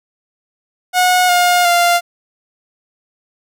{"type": "tone with pitch steps", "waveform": "sawtooth", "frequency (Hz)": [728, 711.8, 695.9], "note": ["F#5", "F5", "F5"], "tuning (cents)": [-28, 33, -6], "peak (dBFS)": -6, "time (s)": [0.93, 2.01], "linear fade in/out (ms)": 50, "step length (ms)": 360, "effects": []}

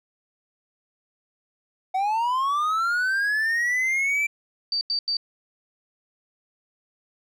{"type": "linear sweep", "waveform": "triangle", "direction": "up", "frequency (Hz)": [740, 2349], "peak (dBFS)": -19, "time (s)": [1.94, 4.27], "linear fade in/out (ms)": 10}
{"type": "tone bursts", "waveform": "sine", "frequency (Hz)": 4625, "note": "D8", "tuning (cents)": -27, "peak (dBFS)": -22, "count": 3, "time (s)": [4.72, 5.169], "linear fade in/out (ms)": 2, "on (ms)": 91, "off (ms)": 88}
{"effects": []}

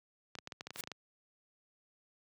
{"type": "clicks", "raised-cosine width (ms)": 0.2, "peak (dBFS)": -25, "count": 11, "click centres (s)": [0.353, 0.387, 0.474, 0.522, 0.609, 0.67, 0.706, 0.76, 0.838, 0.874, 0.917]}
{"type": "noise with exponential growth", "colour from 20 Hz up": "white", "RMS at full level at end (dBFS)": -34, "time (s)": [0.73, 0.81], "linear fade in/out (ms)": 5, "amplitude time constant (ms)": 17}
{"effects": ["high-pass 100 Hz 12 dB/octave"]}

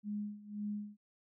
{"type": "tone with tremolo", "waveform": "sine", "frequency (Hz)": 207.7, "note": "G#3", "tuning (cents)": 0, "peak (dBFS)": -35, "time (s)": [0.03, 0.97], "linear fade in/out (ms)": 50, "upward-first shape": "sine", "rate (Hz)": 1.9, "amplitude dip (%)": 85, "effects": []}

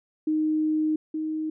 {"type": "tone pair in turn", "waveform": "sine", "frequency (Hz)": [310, 312.5], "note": ["D#4", "D#4"], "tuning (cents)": [-6, 8], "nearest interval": "unison", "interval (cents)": 14, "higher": "second", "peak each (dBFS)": [-21, -26], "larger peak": "first", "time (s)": [[0.27, 0.96], [1.14, 1.5]], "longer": "first", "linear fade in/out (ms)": 5, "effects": []}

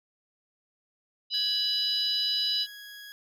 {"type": "harmonic tone", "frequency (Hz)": 987.8, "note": "B5", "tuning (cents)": 0, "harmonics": [3, 4, 5], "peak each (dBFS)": [-31, -28, -30], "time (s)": [1.3, 2.67], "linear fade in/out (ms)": 50}
{"type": "tone", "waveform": "20% pulse", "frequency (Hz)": 1661.2, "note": "G#6", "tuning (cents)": 0, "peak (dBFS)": -38, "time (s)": [1.34, 3.12], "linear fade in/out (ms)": 0}
{"effects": []}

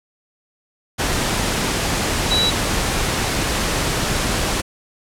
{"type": "tone in noise", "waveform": "sine", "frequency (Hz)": 3918, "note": "B7", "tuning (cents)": -15, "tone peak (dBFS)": -16, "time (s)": [2.3, 2.51], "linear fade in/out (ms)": 20, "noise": "pink", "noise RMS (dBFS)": -20, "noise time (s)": [0.98, 4.62], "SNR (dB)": 1, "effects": ["low-pass 10000 Hz 12 dB/octave"]}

